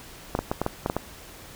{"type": "clicks", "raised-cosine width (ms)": 1, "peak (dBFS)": -10, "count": 8, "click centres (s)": [0.351, 0.39, 0.515, 0.616, 0.664, 0.861, 0.899, 0.966], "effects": ["pink hiss -45 dBFS RMS until 1.55 s"]}